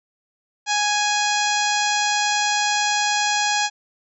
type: harmonic tone with a mistuned harmonic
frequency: 830.6 Hz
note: G#5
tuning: in tune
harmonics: 1 / 2 / 3 / 4 / 5 / 6 / 7 / 8 / 9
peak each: -22 / -25 / -27 / -28 / -29 / -30 / -30 / -31 / -32 dBFS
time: 0.66-3.7 s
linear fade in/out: 50 ms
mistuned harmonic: 9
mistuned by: -39 cents
effects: none